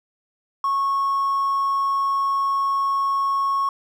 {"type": "tone with hard clipping", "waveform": "triangle", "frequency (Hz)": 1100, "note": "C#6", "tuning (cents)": -14, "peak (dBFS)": -19, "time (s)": [0.64, 3.69], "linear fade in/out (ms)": 2, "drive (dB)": 4, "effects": []}